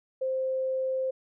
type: tone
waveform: sine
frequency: 523.3 Hz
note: C5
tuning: in tune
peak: -26 dBFS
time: 0.21-1.11 s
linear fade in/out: 10 ms
effects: none